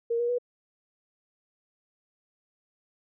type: tone with pitch steps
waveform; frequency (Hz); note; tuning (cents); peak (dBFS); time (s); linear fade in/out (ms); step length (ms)
sine; 466.2 / 477.1 / 488.2; A#4 / A#4 / B4; 0 / +40 / -20; -24; 0.1-0.385; 10; 95
effects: none